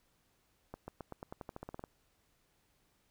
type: accelerating click train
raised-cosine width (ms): 1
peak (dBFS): -29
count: 14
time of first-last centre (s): 0.74-1.839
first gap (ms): 140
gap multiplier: 0.91
effects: pink hiss -74 dBFS RMS until 3.1 s